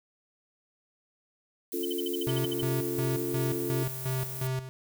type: noise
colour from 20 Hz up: violet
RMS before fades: -39 dBFS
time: 1.72-4.47 s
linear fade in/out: 0 ms
type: chord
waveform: sine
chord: Db augmented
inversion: none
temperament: equal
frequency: 277.2 / 349.2 / 440 Hz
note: Db4 / F4 / A4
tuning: 0 / 0 / 0 cents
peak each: -36 / -32 / -36 dBFS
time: 1.73-3.84 s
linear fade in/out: 10 ms
type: tone bursts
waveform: sine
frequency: 3062 Hz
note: G7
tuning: 41 cents flat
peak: -33 dBFS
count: 11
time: 1.83-2.612 s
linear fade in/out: 5 ms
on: 22 ms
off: 54 ms
type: tone with tremolo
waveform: square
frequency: 130.3 Hz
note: C3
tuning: 7 cents flat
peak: -29 dBFS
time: 2.27-4.69 s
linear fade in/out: 0 ms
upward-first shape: square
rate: 2.8 Hz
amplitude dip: 70%
effects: none